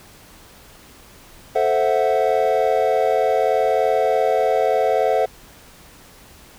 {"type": "chord", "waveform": "triangle", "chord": "F# half-diminished seventh", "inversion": "first", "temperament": "equal", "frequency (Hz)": [440, 523.3, 659.3, 740], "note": ["A4", "C5", "E5", "F#5"], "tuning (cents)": [0, 0, 0, 0], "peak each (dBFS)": -19, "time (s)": [1.55, 5.26], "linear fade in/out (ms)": 10, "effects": ["pink hiss -46 dBFS RMS until 6.58 s"]}